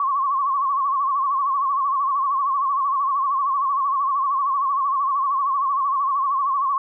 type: tone with vibrato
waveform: sine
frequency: 1098 Hz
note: C#6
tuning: 17 cents flat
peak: -18 dBFS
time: 0-6.78 s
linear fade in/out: 2 ms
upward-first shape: sine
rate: 13 Hz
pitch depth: 86 cents each way
effects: none